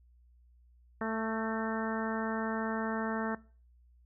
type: harmonic tone with a mistuned harmonic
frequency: 221.8 Hz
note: A3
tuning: 14 cents sharp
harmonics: 1 / 2 / 3 / 4 / 5 / 6 / 7 / 8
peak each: -35 / -38 / -40 / -41 / -42 / -43 / -43 / -44 dBFS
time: 1.01-3.35 s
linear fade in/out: 2 ms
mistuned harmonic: 8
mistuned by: +32 cents
effects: noise-tail reverb RT60 0.4 s tail -21 dB re dry + added 60 Hz sine -59 dBFS peak until 4.05 s